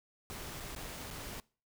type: noise with dropouts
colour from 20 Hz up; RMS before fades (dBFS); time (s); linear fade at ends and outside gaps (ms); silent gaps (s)
pink; -44; 0.3-1.4; 0; 0.601-0.605 / 0.75-0.762 / 1.104-1.11
effects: noise-tail reverb RT60 0.4 s tail -24 dB re dry